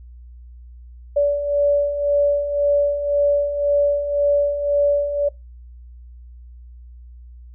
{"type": "beating tone pair", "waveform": "sine", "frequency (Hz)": [574, 575.9], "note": ["D5", "D5"], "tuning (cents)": [-40, -34], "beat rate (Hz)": 1.9, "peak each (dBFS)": [-23, -16], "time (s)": [1.16, 5.29], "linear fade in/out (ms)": 10, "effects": ["noise-tail reverb RT60 0.2 s tail -22 dB re dry", "added 60 Hz sine -38 dBFS peak until 7.54 s"]}